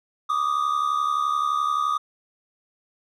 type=tone pair together; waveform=triangle; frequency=1164 / 1235.6 Hz; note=D6 / D#6; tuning=-16 / -12 cents; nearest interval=minor second; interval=104 cents; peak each=-23 / -21 dBFS; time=0.29-1.98 s; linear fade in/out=10 ms; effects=none